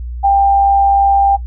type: tone with amplitude modulation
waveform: sine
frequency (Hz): 793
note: G5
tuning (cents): +20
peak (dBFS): -6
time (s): 0.23-1.37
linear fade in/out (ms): 20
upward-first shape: sine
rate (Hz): 103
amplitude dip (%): 30
effects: noise-tail reverb RT60 0.1 s tail -19 dB re dry + added 60 Hz sine -21 dBFS peak until 1.46 s